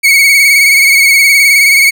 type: tone with vibrato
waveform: 40% pulse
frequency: 2217 Hz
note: C#7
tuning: in tune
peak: -3 dBFS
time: 0.03-1.91 s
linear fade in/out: 20 ms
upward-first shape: sine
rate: 19 Hz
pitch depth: 48 cents each way
effects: none